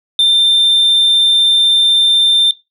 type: tone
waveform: sine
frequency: 3584 Hz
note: A7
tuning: 31 cents sharp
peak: -5 dBFS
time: 0.19-2.51 s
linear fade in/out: 2 ms
effects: noise-tail reverb RT60 0.2 s tail -17 dB re dry + tanh soft clip ceiling -6 dBFS